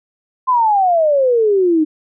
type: exponential sweep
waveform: sine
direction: down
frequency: 1046.5 to 302.3 Hz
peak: -10 dBFS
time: 0.47-1.85 s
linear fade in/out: 20 ms
effects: none